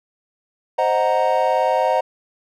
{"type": "chord", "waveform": "triangle", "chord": "C half-diminished seventh", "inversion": "none", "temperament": "equal", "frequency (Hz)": [523.3, 622.3, 740, 932.3], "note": ["C5", "Eb5", "Gb5", "Bb5"], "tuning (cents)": [0, 0, 0, 0], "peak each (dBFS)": -19, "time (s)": [0.78, 2.01], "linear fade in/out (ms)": 10, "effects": []}